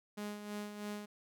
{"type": "tone with tremolo", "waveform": "sawtooth", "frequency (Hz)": 207.7, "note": "G#3", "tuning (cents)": 0, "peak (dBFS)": -35, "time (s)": [0.17, 1.06], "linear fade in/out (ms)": 10, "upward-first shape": "sine", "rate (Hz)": 3.1, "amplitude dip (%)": 55, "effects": []}